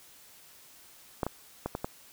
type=clicks; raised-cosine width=1 ms; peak=-14 / -17 / -17 / -18 / -17 dBFS; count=5; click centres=1.232 / 1.266 / 1.66 / 1.751 / 1.845 s; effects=white hiss -55 dBFS RMS until 2.12 s